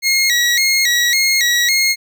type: tone with vibrato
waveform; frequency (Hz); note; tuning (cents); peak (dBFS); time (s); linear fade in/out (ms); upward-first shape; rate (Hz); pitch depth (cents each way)
20% pulse; 2031; B6; +48; -7; 0.02-1.96; 50; square; 1.8; 97
effects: none